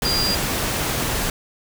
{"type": "tone in noise", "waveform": "sine", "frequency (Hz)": 4800, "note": "D8", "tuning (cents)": 37, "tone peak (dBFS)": -20, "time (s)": [0.05, 0.35], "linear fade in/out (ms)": 2, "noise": "pink", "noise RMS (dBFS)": -23, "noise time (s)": [0.02, 1.3], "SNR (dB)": 0, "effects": []}